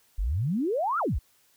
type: exponential two-way sweep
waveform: sine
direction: up then down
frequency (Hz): 41.2 to 1434 to 41.2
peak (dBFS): -24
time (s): 0.18-1.19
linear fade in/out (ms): 10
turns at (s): 0.99
effects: white hiss -64 dBFS RMS until 1.56 s